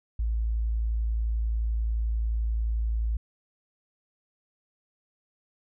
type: tone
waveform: sine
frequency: 55.7 Hz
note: A1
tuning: 22 cents sharp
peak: -24 dBFS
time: 0.19-3.17 s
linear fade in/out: 5 ms
effects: none